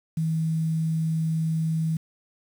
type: tone with quantisation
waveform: sine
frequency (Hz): 160.6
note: E3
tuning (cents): -45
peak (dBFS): -22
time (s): 0.17-1.97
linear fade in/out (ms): 5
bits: 8
effects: none